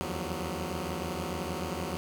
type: tone cluster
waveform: 10% pulse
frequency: 78.2 / 84.9 / 179.1 / 189 Hz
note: D#2 / F2 / F3 / F#3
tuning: +9 / -48 / +44 / +37 cents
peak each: -30 dBFS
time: 0.01-1.97 s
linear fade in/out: 0 ms
effects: none